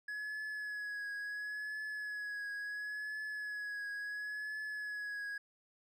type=tone with vibrato; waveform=triangle; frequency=1686 Hz; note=G#6; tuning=26 cents sharp; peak=-37 dBFS; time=0.08-5.38 s; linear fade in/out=5 ms; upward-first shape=triangle; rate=0.72 Hz; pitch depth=34 cents each way; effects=none